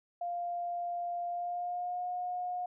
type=tone with pitch glide; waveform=sine; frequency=698.5 to 719.8 Hz; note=F5 to F#5; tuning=0 to -48 cents; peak=-33 dBFS; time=0.21-2.66 s; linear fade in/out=5 ms; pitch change=+52 cents; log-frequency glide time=1.27-2.07 s; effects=none